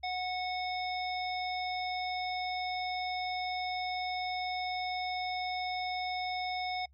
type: harmonic tone with a mistuned harmonic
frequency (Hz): 734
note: F#5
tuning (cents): -14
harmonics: 1 / 3 / 5 / 7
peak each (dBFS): -34 / -39 / -43 / -44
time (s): 0.03-6.86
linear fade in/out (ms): 10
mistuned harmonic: 7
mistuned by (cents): +24
effects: noise-tail reverb RT60 0.1 s tail -26 dB re dry + added 68 Hz sine -59 dBFS peak until 6.93 s